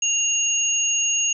sine tone pair together, 2794 / 6609 Hz, F7 / G#8, 0 / -9 cents, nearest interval octave + minor third, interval 1491 cents, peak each -23 / -20 dBFS, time 0.02-1.33 s, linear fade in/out 5 ms, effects none

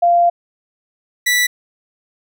sine / sawtooth tone pair in turn, 693 / 1966.3 Hz, F5 / B6, -14 / -8 cents, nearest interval octave + tritone, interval 1806 cents, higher second, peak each -9 dBFS, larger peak neither, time 0.02-0.3 / 1.26-1.47 s, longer first, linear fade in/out 10 ms, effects none

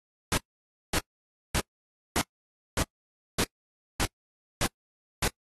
pink noise bursts, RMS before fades -26 dBFS, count 9, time 0.32-5.277 s, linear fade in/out 0 ms, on 53 ms, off 560 ms, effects noise-tail reverb RT60 0.1 s tail -26 dB re dry + AAC 32 kbps

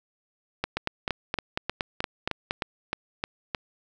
two click trains, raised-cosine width 0.3 ms, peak -10 / -11 dBFS, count 9 / 10, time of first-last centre 0.64-2.509 / 0.77-3.548 s, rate 4.28 / 3.24 Hz, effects none

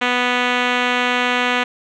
5% pulse tone with low-pass filter, 246.9 Hz, B3, in tune, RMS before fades -18 dBFS, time 0.01-1.64 s, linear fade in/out 10 ms, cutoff 3300 Hz, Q 1.1, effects none

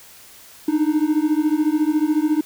triangle beating tone pair, 299.4 / 313.4 Hz, D4 / D#4, +33 / +13 cents, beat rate 14 Hz, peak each -17 dBFS, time 0.68-2.41 s, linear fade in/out 5 ms, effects white hiss -45 dBFS RMS until 2.45 s

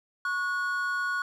triangle tone pair together, 1108.7 / 1457 Hz, C#6 / F#6, 0 / -27 cents, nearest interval perfect fourth, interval 473 cents, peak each -31 / -26 dBFS, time 0.25-1.22 s, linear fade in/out 2 ms, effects none

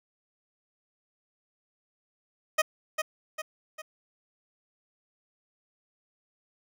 15% pulse tone with echo, 623 Hz, D#5, 2 cents sharp, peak -14 dBFS, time 2.58-2.62 s, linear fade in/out 10 ms, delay 400 ms, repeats 3, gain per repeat -6 dB, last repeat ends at 3.82 s, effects none

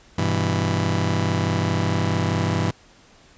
sawtooth chord, E minor, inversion first, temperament just, 98.89 / 123.61 / 164.81 Hz, G2 / B2 / E3, +16 / +2 / 0 cents, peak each -19 / -22 / -20 dBFS, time 0.18-2.71 s, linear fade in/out 5 ms, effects pink hiss -52 dBFS RMS until 3.37 s + resampled to 16000 Hz

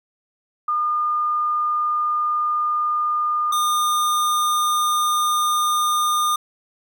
sine / square tone pair in turn, 1214 / 1214 Hz, D#6 / D#6, -43 / -43 cents, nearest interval unison, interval 0 cents, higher neither, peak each -18 dBFS, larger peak neither, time 0.68-3.52 / 3.52-6.36 s, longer neither, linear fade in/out 5 ms, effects 10-bit

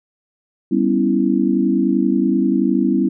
sine chord, C# half-diminished seventh, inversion second, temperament equal, 196 / 246.9 / 277.2 / 329.6 Hz, G3 / B3 / C#4 / E4, 0 / 0 / 0 / 0 cents, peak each -19 dBFS, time 0.71-3.09 s, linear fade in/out 10 ms, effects none

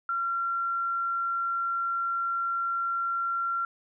sine tone, 1370 Hz, F6, 34 cents flat, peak -26 dBFS, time 0.09-3.65 s, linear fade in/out 2 ms, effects none

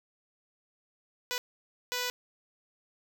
5% pulse tone bursts at uneven times, 493.9 Hz, B4, in tune, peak -19 dBFS, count 2, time 1.31-1.38 / 1.92-2.1 s, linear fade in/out 0 ms, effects none

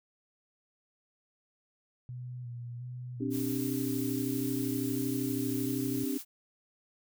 sine tone with vibrato, 122.1 Hz, B2, 19 cents flat, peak -38 dBFS, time 2.09-6.04 s, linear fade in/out 0 ms, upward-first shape square, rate 1.4 Hz, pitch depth 30 cents each way
sine chord, C suspended second, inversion none, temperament just, 261.6 / 294.3 / 392.4 Hz, C4 / D4 / G4, 0 / +4 / +2 cents, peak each -33 / -34 / -39 dBFS, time 3.2-6.18 s, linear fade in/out 10 ms
blue noise, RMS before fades -42 dBFS, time 3.3-6.25 s, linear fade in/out 50 ms
effects none

